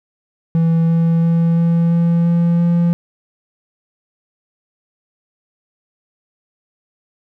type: tone with pitch steps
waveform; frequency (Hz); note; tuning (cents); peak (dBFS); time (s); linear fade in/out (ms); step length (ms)
triangle; 165 / 166.05 / 167.11 / 168.18 / 169.25 / 170.33 / 171.41; E3 / E3 / E3 / E3 / E3 / F3 / F3; +2 / +13 / +24 / +35 / +46 / -43 / -32; -9; 0.55-2.93; 0; 340
effects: none